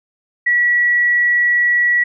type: tone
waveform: sine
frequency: 1935 Hz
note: B6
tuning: 36 cents flat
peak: -11 dBFS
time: 0.46-2.04 s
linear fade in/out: 10 ms
effects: none